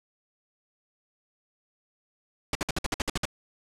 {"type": "noise bursts", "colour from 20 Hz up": "pink", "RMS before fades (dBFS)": -27, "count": 10, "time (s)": [2.53, 3.254], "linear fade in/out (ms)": 2, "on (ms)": 22, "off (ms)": 56, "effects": ["low-pass 8000 Hz 12 dB/octave"]}